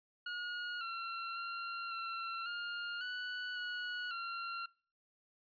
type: tone with pitch steps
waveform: sawtooth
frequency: 1440 / 1362 / 1377 / 1357 / 1412 / 1482 / 1462 / 1375 Hz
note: F#6 / F6 / F6 / E6 / F6 / F#6 / F#6 / F6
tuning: -47 / -44 / -25 / +50 / +19 / +2 / -21 / -27 cents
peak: -35 dBFS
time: 0.26-4.66 s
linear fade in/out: 5 ms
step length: 550 ms
effects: noise-tail reverb RT60 0.4 s tail -23 dB re dry + resampled to 11025 Hz